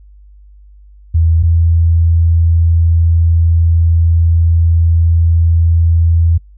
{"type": "tone pair in turn", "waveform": "sine", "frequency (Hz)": [81.9, 83.24], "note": ["E2", "E2"], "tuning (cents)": [-11, 17], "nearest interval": "unison", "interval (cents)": 28, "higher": "second", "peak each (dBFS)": -7, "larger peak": "neither", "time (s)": [[1.14, 1.43], [1.43, 6.38]], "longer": "second", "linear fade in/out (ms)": 10, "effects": ["noise-tail reverb RT60 0.1 s tail -21 dB re dry", "added 50 Hz sine -37 dBFS peak until 6.57 s"]}